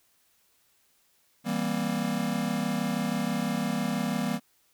square chord, C dominant seventh, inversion first, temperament just, 163.52 / 196.22 / 235.5 / 261.6 Hz, E3 / G3 / Bb3 / C4, -14 / +2 / +18 / 0 cents, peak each -35 / -32 / -31 / -37 dBFS, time 1.44-4.4 s, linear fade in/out 50 ms, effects white hiss -67 dBFS RMS until 4.73 s

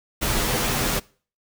pink noise with comb filter, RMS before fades -23 dBFS, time 0.21-1 s, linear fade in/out 20 ms, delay 11 ms, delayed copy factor -0.8, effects noise-tail reverb RT60 0.4 s tail -22 dB re dry

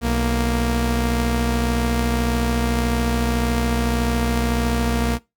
sawtooth tone pair together, 61.74 / 233.1 Hz, B1 / A#3, 0 / 0 cents, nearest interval octave + major seventh, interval 2300 cents, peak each -17 dBFS, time 0.01-5.19 s, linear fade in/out 50 ms, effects noise-tail reverb RT60 0.2 s tail -20 dB re dry

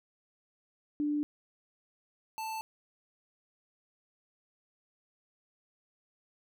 sine / square tone pair in turn, 295.2 / 882.7 Hz, D4 / A5, +9 / +5 cents, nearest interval octave + perfect fifth, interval 1896 cents, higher second, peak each -28 / -36 dBFS, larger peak first, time 1-1.23 / 2.38-2.61 s, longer neither, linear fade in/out 0 ms, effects none

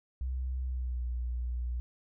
sine tone with pitch glide, 64 to 60.62 Hz, C2 to B1, -38 to -32 cents, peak -31 dBFS, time 0.21-1.8 s, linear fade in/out 0 ms, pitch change -94 cents, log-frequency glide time 0.65-1.05 s, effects none

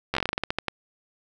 slowing click train, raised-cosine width 0.3 ms, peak -9 dBFS, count 14, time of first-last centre 0.14-0.683 s, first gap 12 ms, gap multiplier 1.19, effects none

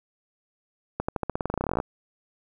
accelerating click train, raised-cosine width 1 ms, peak -12 dBFS, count 21, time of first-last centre 1-1.801 s, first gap 85 ms, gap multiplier 0.91, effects 9-bit

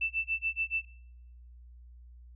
sine tone with tremolo, 2659 Hz, E7, 14 cents sharp, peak -26 dBFS, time 0.01-0.85 s, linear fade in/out 5 ms, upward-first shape sine, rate 7 Hz, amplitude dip 100%, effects noise-tail reverb RT60 1.0 s tail -26 dB re dry + added 60 Hz sine -49 dBFS peak until 2.35 s

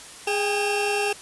40% pulse tone cluster, 413.6 / 797 / 2712 Hz, G#4 / G5 / E7, -7 / +28 / +49 cents, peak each -24 / -27 / -26 dBFS, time 0.27-1.13 s, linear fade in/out 5 ms, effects white hiss -42 dBFS RMS until 1.21 s + resampled to 24000 Hz

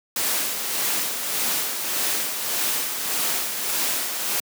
white noise with tremolo, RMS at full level -23 dBFS, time 0.16-4.4 s, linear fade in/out 2 ms, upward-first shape sine, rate 1.7 Hz, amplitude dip 45%, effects high-pass 200 Hz 12 dB/octave

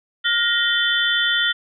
sine tone cluster, 1420 / 1874 / 3083 / 3485 Hz, F6 / A#6 / G7 / A7, +28 / +9 / -29 / -17 cents, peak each -22 dBFS, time 0.24-1.53 s, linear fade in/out 20 ms, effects none

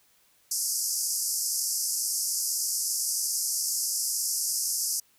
pink band-pass noise, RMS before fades -29 dBFS, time 0.51-5 s, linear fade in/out 5 ms, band 4900 to 13000 Hz, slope 96 dB/octave, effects white hiss -64 dBFS RMS until 5.18 s

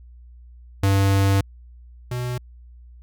square tone pair in turn, 98 / 123.64 Hz, G2 / B2, 0 / +2 cents, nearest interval major third, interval 402 cents, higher second, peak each -16 / -25 dBFS, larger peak first, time 0.83-1.41 / 2.11-2.38 s, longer first, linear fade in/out 5 ms, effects added 60 Hz sine -42 dBFS peak until 3.02 s

